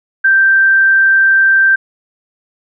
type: tone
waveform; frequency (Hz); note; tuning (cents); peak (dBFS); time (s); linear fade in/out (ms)
sine; 1568; G6; 0; -6; 0.24-1.76; 10
effects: none